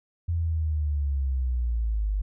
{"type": "linear sweep", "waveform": "sine", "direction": "down", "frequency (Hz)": [85.6, 48.62], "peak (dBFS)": -23, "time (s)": [0.28, 2.22], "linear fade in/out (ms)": 10, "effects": []}